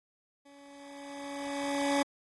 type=tone with level ramp; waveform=20% pulse; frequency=282 Hz; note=C#4; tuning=30 cents sharp; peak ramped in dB=-49 to -20 dBFS; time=0.45-2.03 s; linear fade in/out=10 ms; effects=AAC 32 kbps